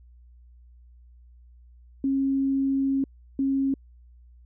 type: tone bursts at uneven times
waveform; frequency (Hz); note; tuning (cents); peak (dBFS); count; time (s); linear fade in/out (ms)
sine; 271.4; C#4; -36; -21; 2; 2.04-3.04 / 3.39-3.74; 2
effects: added 60 Hz sine -49 dBFS peak until 4.45 s